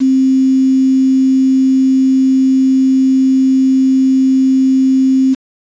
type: tone with quantisation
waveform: sine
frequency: 263.7 Hz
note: C4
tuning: 14 cents sharp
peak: -7 dBFS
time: 0-5.35 s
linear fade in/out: 20 ms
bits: 5
effects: resampled to 16000 Hz